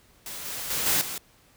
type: noise with level steps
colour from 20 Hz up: white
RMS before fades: -37 / -34 / -28 / -23 / -34 dBFS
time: 0.26-1.18 s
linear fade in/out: 2 ms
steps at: 0.45 / 0.7 / 0.86 / 1.01 s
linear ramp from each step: 5 ms
effects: pink hiss -59 dBFS RMS until 1.56 s